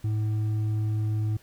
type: tone with hard clipping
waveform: sine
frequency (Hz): 107.6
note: A2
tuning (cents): -38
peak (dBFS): -25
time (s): 0.04-1.37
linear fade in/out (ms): 5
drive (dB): 4
effects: pink hiss -57 dBFS RMS until 1.42 s